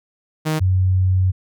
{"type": "tone pair in turn", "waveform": ["sawtooth", "sine"], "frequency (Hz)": [156.1, 93.09], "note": ["D#3", "F#2"], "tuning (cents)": [6, 11], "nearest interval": "major sixth", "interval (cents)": 895, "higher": "first", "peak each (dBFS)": [-14, -13], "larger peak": "second", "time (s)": [[0.45, 0.6], [0.6, 1.32]], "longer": "second", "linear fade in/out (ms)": 20, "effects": []}